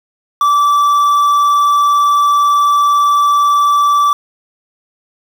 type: tone with quantisation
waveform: triangle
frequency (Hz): 1161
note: D6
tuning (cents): -20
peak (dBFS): -6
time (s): 0.41-4.13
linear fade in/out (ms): 2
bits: 5
effects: none